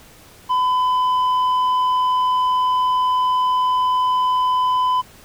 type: tone with tanh clipping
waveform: sine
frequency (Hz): 1007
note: B5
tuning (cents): +33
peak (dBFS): -16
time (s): 0.49-5.02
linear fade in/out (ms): 20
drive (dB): 5
effects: pink hiss -46 dBFS RMS until 5.24 s